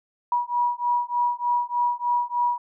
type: beating tone pair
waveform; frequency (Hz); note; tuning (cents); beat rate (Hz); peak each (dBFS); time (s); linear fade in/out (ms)
sine; 965 / 968.3; B5 / B5; -40 / -34; 3.3; -24; 0.32-2.58; 2
effects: none